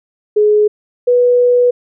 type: tone pair in turn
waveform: sine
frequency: 420.9 / 490.4 Hz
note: G#4 / B4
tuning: +23 / -12 cents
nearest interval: minor third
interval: 265 cents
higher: second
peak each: -7 dBFS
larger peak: neither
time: 0.36-0.68 / 1.07-1.71 s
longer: second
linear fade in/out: 10 ms
effects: none